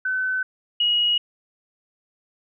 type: tone pair in turn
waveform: sine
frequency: 1517 / 2897 Hz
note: F#6 / F#7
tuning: +43 / -37 cents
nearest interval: major seventh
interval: 1120 cents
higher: second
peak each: -21 / -17 dBFS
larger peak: second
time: 0.05-0.43 / 0.8-1.18 s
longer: neither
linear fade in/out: 5 ms
effects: none